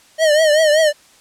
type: tone with vibrato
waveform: square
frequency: 617 Hz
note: D#5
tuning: 15 cents flat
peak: -11 dBFS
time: 0.18-0.93 s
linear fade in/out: 50 ms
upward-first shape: triangle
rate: 5.2 Hz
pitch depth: 100 cents each way
effects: white hiss -49 dBFS RMS until 1.2 s + low-pass 9000 Hz 12 dB/octave